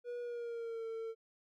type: tone with pitch glide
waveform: triangle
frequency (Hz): 483.6 to 451.2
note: B4 to A4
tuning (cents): -36 to +44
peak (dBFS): -37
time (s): 0.04-1.15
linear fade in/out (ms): 50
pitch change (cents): -120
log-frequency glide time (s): 0.2-0.86
effects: none